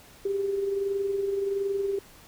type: tone with amplitude modulation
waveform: sine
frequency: 395.8 Hz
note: G4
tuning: 17 cents sharp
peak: -23 dBFS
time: 0.25-1.99 s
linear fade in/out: 5 ms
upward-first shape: sine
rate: 21.4 Hz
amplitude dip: 45%
effects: pink hiss -52 dBFS RMS until 2.27 s